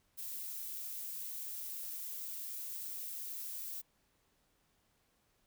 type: noise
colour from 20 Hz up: violet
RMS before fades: -43 dBFS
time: 0.17-3.82 s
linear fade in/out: 20 ms
effects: pink hiss -75 dBFS RMS until 5.46 s